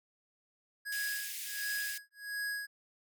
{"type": "tone with tremolo", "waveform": "square", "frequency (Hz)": 1661.2, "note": "G#6", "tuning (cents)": 0, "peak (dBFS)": -34, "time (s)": [0.85, 2.67], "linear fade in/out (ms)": 20, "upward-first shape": "sine", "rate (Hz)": 1.4, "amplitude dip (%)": 100}
{"type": "high-pass noise", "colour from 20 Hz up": "white", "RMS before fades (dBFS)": -41, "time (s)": [0.92, 1.98], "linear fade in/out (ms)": 5, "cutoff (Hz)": 1800, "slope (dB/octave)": 48}
{"effects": ["MP3 96 kbps"]}